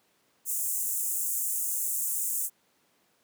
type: high-pass noise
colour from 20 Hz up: pink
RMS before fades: -30 dBFS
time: 0.45-2.5 s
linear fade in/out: 50 ms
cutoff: 7100 Hz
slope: 48 dB/octave
effects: pink hiss -68 dBFS RMS until 3.23 s + high-pass 200 Hz 12 dB/octave